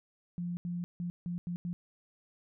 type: tone bursts at uneven times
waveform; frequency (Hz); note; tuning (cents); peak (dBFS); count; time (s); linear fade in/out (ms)
sine; 174.61; F3; 0; -33; 6; 0.38-0.57 / 0.65-0.84 / 1-1.1 / 1.26-1.38 / 1.47-1.56 / 1.65-1.73; 0
effects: none